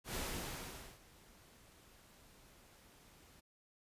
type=noise with ADSR envelope; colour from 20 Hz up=pink; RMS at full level=-40 dBFS; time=0.04-3.41 s; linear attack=110 ms; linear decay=830 ms; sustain=-23 dB; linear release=16 ms; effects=resampled to 32000 Hz